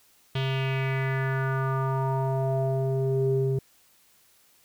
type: tone with low-pass filter sweep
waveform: square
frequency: 133.4 Hz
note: C3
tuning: 34 cents sharp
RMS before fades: -26 dBFS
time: 0.35-3.59 s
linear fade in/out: 5 ms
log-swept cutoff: 3300 to 330 Hz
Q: 3.9
effects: white hiss -61 dBFS RMS until 4.64 s